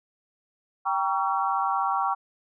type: chord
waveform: sine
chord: G diminished seventh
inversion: none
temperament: just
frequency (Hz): 784 / 940.8 / 1128.9 / 1354.7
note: G5 / Bb5 / Db6 / Fb6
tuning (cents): 0 / +16 / +31 / +47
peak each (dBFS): -27 / -29 / -27 / -31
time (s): 0.85-2.15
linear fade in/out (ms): 20
effects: none